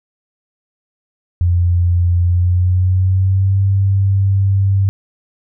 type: tone with pitch glide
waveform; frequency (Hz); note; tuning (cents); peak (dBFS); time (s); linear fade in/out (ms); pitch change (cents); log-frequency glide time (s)
sine; 87.6 to 97.76; F2 to G2; +6 to -4; -10; 1.41-4.89; 0; +190; 2.23-3.61
effects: none